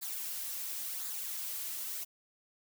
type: noise with flanger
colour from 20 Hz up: blue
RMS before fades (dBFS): -39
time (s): 0.01-2.05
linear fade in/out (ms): 20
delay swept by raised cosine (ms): 0.34 to 3.94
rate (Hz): 0.95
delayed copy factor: -0.55
effects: none